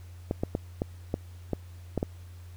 clicks, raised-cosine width 2 ms, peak -14 dBFS, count 8, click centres 0.311 / 0.435 / 0.551 / 0.819 / 1.141 / 1.533 / 1.977 / 2.029 s, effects added 88 Hz sine -43 dBFS peak until 2.56 s + pink hiss -59 dBFS RMS until 2.56 s

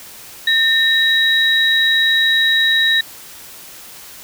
sine tone pair together, 1813 / 3847 Hz, A#6 / B7, -49 / -46 cents, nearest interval octave + minor second, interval 1303 cents, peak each -14 dBFS, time 0.47-3.01 s, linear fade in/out 5 ms, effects white hiss -37 dBFS RMS until 4.23 s

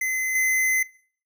square tone with level steps, 2046 Hz, C7, 39 cents flat, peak -23 / -19 dBFS, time 0.01-0.83 s, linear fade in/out 5 ms, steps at 0.35 s, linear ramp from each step 5 ms, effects noise-tail reverb RT60 0.5 s tail -22 dB re dry

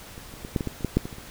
clicks, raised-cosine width 3 ms, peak -28 / -28 / -22 / -10 / -15 / -15 / -27 / -11 / -6 / -19 / -26 / -29 dBFS, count 12, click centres 0.179 / 0.339 / 0.449 / 0.562 / 0.608 / 0.673 / 0.808 / 0.847 / 0.97 / 1.055 / 1.128 / 1.184 s, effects pink hiss -44 dBFS RMS until 1.3 s

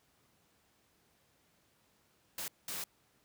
white noise bursts at uneven times, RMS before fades -40 dBFS, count 2, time 2.38-2.48 / 2.68-2.84 s, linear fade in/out 2 ms, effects pink hiss -71 dBFS RMS until 3.24 s + high-pass 80 Hz 12 dB/octave

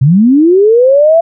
sine linear sweep, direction up, 122.1 to 679 Hz, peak -3 dBFS, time 0.01-1.21 s, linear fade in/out 10 ms, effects none

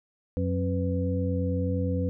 sine tone cluster, 90.7 / 181.5 / 270.2 / 497.3 Hz, F#2 / F#3 / C#4 / B4, -34 / -33 / -44 / +12 cents, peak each -27 / -31 / -32 / -32 dBFS, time 0.37-2.09 s, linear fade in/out 0 ms, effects none

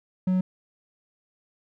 triangle tone, 184.9 Hz, F#3, 1 cent flat, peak -18 dBFS, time 0.27-0.41 s, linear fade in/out 5 ms, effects none

